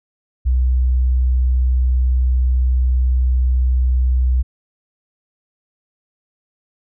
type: tone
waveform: sine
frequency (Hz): 63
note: B1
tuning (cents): +35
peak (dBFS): -12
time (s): 0.45-4.43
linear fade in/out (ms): 20
effects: none